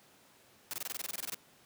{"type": "noise bursts", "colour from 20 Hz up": "white", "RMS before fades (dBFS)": -38, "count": 14, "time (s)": [0.71, 1.345], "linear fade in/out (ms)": 0, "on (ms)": 24, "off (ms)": 23, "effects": ["pink hiss -62 dBFS RMS until 1.65 s", "high-pass 150 Hz 12 dB/octave"]}